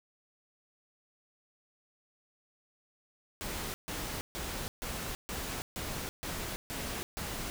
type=noise bursts; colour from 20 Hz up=pink; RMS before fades=-38 dBFS; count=9; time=3.41-7.5 s; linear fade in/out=0 ms; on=330 ms; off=140 ms; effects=none